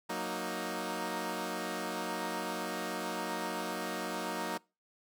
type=chord; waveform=10% pulse; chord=D# minor; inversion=first; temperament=equal; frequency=185 / 233.1 / 311.1 Hz; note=F#3 / A#3 / D#4; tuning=0 / 0 / 0 cents; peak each=-31 dBFS; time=0.09-4.58 s; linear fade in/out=10 ms; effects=noise-tail reverb RT60 0.3 s tail -25 dB re dry